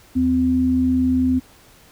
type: tone pair together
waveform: sine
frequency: 79.7 / 256.7 Hz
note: D#2 / C4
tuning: +42 / -33 cents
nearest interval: octave + minor sixth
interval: 2025 cents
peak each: -25 / -15 dBFS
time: 0.15-1.4 s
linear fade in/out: 20 ms
effects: pink hiss -50 dBFS RMS until 1.91 s